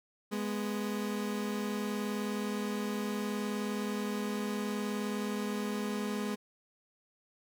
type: tone pair together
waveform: 30% pulse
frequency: 207.7 / 247 Hz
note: G#3 / B3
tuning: 0 / 0 cents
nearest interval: minor third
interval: 300 cents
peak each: -31 / -36 dBFS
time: 0.31-6.36 s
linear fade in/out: 20 ms
effects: none